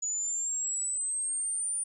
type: exponential sweep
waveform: sine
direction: up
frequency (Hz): 6870 to 9350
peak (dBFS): -29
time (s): 0.02-1.84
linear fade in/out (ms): 10
effects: none